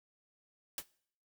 white noise with exponential decay, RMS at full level -34 dBFS, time 0.78-0.86 s, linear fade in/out 1 ms, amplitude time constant 16 ms, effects noise-tail reverb RT60 0.6 s tail -22 dB re dry

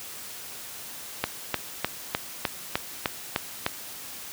click train, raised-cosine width 0.3 ms, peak -7 dBFS, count 9, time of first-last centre 1.24-3.664 s, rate 3.3 Hz, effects white hiss -40 dBFS RMS until 4.32 s + high-pass 60 Hz 12 dB/octave

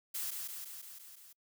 blue noise with echo, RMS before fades -38 dBFS, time 0.14-0.31 s, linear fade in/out 10 ms, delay 170 ms, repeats 6, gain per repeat -3 dB, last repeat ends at 1.33 s, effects noise-tail reverb RT60 0.1 s tail -26 dB re dry

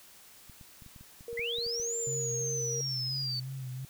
clicks, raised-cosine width 5 ms, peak -39 dBFS, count 12, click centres 0.497 / 0.612 / 0.822 / 0.863 / 0.962 / 1.01 / 1.209 / 1.33 / 1.394 / 1.585 / 1.665 / 1.799 s
sine tone with pitch glide, 469.2 to 464.3 Hz, A#4 to A#4, +11 to -7 cents, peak -36 dBFS, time 1.28-2.81 s, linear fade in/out 2 ms, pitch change -18 cents, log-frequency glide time 1.57-2.02 s
sine linear two-way sweep, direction up then down, 1939 to 7330 to 4486 Hz, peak -32 dBFS, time 1.37-3.4 s, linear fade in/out 5 ms, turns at 1.96 s
sine tone with vibrato, 130.81 Hz, C3, in tune, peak -36 dBFS, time 2.07-3.85 s, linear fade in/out 2 ms, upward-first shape sine, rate 2.9 Hz, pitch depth 54 cents each way
effects white hiss -55 dBFS RMS until 3.89 s

